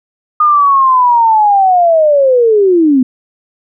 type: linear sweep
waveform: sine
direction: down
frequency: 1228 to 246.9 Hz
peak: -5 dBFS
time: 0.4-3.03 s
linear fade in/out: 5 ms
effects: none